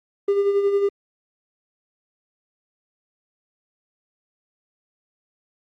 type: tone with tremolo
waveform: triangle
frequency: 400.7 Hz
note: G4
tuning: 38 cents sharp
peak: -12 dBFS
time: 0.28-0.89 s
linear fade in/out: 5 ms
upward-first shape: sine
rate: 11 Hz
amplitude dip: 55%
effects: tanh soft clip ceiling -9 dBFS + Opus 24 kbps